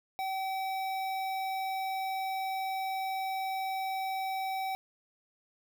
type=tone with notch filter; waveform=square; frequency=766 Hz; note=G5; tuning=40 cents flat; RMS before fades=-34 dBFS; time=0.19-4.75 s; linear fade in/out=0 ms; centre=7700 Hz; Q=1; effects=12-bit